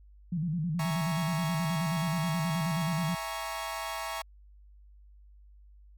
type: tone with vibrato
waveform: sine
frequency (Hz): 164.2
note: E3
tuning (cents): -6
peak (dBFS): -28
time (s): 0.32-3.15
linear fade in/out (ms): 5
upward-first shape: square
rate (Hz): 9.4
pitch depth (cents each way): 120
type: chord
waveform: sawtooth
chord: A# half-diminished seventh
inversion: second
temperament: equal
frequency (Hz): 659.3 / 830.6 / 932.3 / 1108.7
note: E5 / G#5 / A#5 / C#6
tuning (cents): 0 / 0 / 0 / 0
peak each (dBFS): -36 / -37 / -36 / -35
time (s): 0.79-4.22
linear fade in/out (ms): 5
effects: added 50 Hz sine -52 dBFS peak until 5.97 s